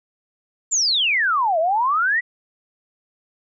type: exponential two-way sweep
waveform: sine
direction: down then up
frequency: 7459 to 622.3 to 1996 Hz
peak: -16 dBFS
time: 0.71-2.21 s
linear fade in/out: 20 ms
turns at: 1.59 s
effects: none